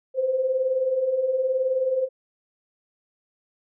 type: beating tone pair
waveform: sine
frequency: 503 / 522 Hz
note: B4 / C5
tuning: +32 / -4 cents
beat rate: 19 Hz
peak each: -29 / -21 dBFS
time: 0.14-2.09 s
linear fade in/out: 50 ms
effects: none